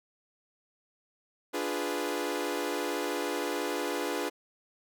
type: chord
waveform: sawtooth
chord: D diminished seventh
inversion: none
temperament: equal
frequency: 293.7 / 349.2 / 415.3 / 493.9 Hz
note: D4 / F4 / Ab4 / Cb5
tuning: 0 / 0 / 0 / 0 cents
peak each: -32 dBFS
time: 1.53-4.3 s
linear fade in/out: 20 ms
effects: none